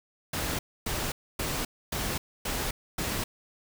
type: noise bursts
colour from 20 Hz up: pink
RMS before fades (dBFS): -31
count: 6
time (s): 0.33-3.24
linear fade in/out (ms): 5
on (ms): 260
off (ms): 270
effects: none